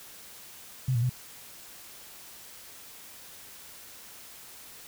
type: tone with pitch steps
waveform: sine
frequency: 129.4 / 117.1 / 125.5 Hz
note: C3 / A#2 / B2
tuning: -19 / +8 / +28 cents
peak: -23 dBFS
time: 0.88-1.096 s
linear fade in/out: 5 ms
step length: 72 ms
effects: white hiss -48 dBFS RMS until 4.87 s